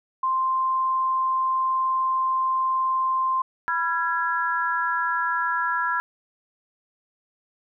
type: tone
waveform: sine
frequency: 1046.5 Hz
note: C6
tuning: in tune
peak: -20 dBFS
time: 0.23-3.42 s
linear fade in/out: 5 ms
type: chord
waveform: sine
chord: F diminished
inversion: second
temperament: equal with one note detuned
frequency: 987.8 / 1365 / 1661.2 Hz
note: Cb6 / F6 / Ab6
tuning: 0 / -40 / 0 cents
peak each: -26 dBFS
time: 3.68-6 s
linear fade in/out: 0 ms
effects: none